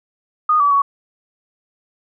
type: tone with pitch steps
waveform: sine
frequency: 1232 / 1148 / 1121 Hz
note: D#6 / D6 / C#6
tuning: -17 / -40 / +19 cents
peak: -11 dBFS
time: 0.49-0.82 s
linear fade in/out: 5 ms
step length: 110 ms
effects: none